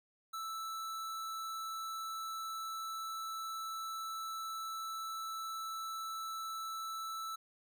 square tone, 1318.5 Hz, E6, in tune, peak -40 dBFS, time 0.33-7.36 s, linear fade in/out 10 ms, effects none

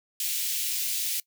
white high-pass noise, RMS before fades -29 dBFS, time 0.2-1.2 s, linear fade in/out 2 ms, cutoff 2500 Hz, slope 24 dB/octave, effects noise-tail reverb RT60 0.1 s tail -22 dB re dry

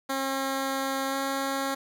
10% pulse tone with pitch glide, 269.6 to 272.1 Hz, C#4 to C#4, -48 to -32 cents, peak -19 dBFS, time 0.09-1.75 s, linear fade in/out 10 ms, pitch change +16 cents, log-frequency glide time 1.09-1.15 s, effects none

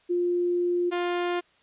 sine / sawtooth tone pair in turn, 351.9 / 351.9 Hz, F4 / F4, +13 / +13 cents, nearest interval unison, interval 0 cents, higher neither, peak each -22 / -21 dBFS, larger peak second, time 0.09-0.91 / 0.91-1.41 s, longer first, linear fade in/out 20 ms, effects white hiss -62 dBFS RMS until 1.62 s + resampled to 8000 Hz

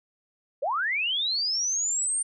sine linear sweep, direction up, 487.1 to 8910 Hz, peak -24 dBFS, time 0.62-2.23 s, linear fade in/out 10 ms, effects none

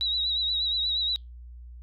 sine tone with vibrato, 3872 Hz, B7, 35 cents flat, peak -24 dBFS, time 0.01-1.16 s, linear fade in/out 0 ms, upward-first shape triangle, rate 8.4 Hz, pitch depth 63 cents each way, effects added 60 Hz sine -41 dBFS peak until 1.82 s + Opus 48 kbps

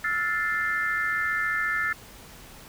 sine chord, F major seventh, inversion third, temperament equal with one note detuned, 1318.5 / 1413.1 / 1760 / 2093 Hz, E6 / F6 / A6 / C7, 0 / +20 / 0 / 0 cents, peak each -32 / -31 / -26 / -32 dBFS, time 0.04-1.93 s, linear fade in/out 5 ms, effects pink hiss -47 dBFS RMS until 2.68 s

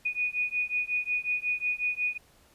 sine beating tone pair, 2468 / 2473.5 Hz, D#7 / D#7, -15 / -11 cents, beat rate 5.5 Hz, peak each -30 / -30 dBFS, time 0.05-2.18 s, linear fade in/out 10 ms, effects pink hiss -61 dBFS RMS until 2.54 s + resampled to 32000 Hz

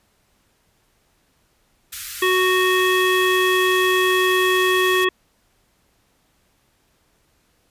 white band-stop noise, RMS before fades -31 dBFS, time 1.92-5.05 s, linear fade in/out 10 ms, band 100 to 1300 Hz, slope 48 dB/octave
harmonic tone, 370 Hz, F#4, in tune, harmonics 1 / 3 / 5 / 7 / 9, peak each -18 / -22 / -21 / -26 / -25 dBFS, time 2.22-5.09 s, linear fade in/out 5 ms
effects pink hiss -63 dBFS RMS until 7.7 s + resampled to 32000 Hz

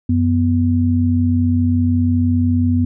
sine tone pair together, 92.5 / 246.9 Hz, F#2 / B3, 0 / 0 cents, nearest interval octave + perfect fourth, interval 1700 cents, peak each -15 dBFS, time 0.09-2.85 s, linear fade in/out 5 ms, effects none

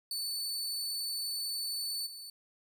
sawtooth tone with level steps, 4489 Hz, C#8, 21 cents sharp, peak -31 / -41 dBFS, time 0.11-2.3 s, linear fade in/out 2 ms, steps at 2.06 s, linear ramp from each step 10 ms, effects none

